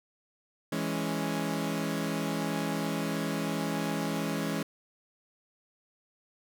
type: chord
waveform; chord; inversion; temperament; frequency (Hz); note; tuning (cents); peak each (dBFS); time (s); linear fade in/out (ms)
sawtooth; C# minor; first; equal; 164.81 / 207.7 / 277.2; E3 / G#3 / C#4; 0 / 0 / 0; -30; 0.72-4.63; 5
effects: none